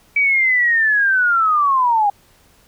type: linear sweep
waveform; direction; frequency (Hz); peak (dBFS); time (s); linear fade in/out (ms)
sine; down; 2300 to 795; -12; 0.16-2.1; 5
effects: pink hiss -53 dBFS RMS until 2.67 s